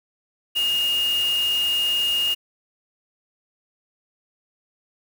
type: tone in noise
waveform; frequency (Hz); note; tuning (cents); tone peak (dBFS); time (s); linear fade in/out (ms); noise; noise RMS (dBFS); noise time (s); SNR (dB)
sine; 2845; F7; +31; -19; 0.55-2.35; 20; white; -34; 0.55-2.35; +12
effects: none